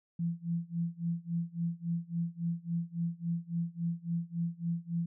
sine tone with tremolo, 169.3 Hz, E3, 46 cents sharp, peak -28 dBFS, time 0.19-5.06 s, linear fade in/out 5 ms, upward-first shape sine, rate 3.6 Hz, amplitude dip 95%, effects none

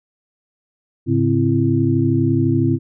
sine tone cluster, 107 / 139 / 261.1 / 334.9 Hz, A2 / C#3 / C4 / E4, -48 / +5 / -3 / +27 cents, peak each -19 dBFS, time 1.06-2.79 s, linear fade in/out 50 ms, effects none

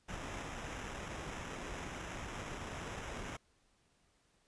pink noise with sample-and-hold, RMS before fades -44 dBFS, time 0.08-3.37 s, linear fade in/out 10 ms, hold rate 4410 Hz, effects pink hiss -73 dBFS RMS until 4.47 s + resampled to 22050 Hz

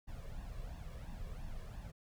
brown noise with flanger, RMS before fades -45 dBFS, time 0.07-1.92 s, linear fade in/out 20 ms, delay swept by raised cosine 1.1 to 1.8 ms, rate 2.9 Hz, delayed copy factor +0.7, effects none

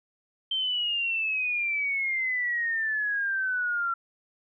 sine exponential sweep, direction down, 3136 to 1360 Hz, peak -25 dBFS, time 0.51-3.94 s, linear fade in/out 5 ms, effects none

